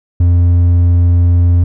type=tone with hard clipping; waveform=sine; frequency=87.31 Hz; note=F2; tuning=in tune; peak=-7 dBFS; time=0.2-1.64 s; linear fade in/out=5 ms; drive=3 dB; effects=none